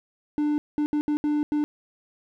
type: tone bursts at uneven times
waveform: triangle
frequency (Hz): 297.3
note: D4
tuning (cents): +21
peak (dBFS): -19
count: 6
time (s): 0.38-0.58 / 0.78-0.86 / 0.93-1.01 / 1.08-1.17 / 1.24-1.43 / 1.52-1.64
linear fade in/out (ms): 0
effects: none